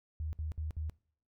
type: tone bursts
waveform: sine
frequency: 77.78 Hz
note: D#2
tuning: in tune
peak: -34 dBFS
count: 4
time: 0.2-0.897 s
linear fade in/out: 0 ms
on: 130 ms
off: 59 ms
effects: noise-tail reverb RT60 0.5 s tail -22 dB re dry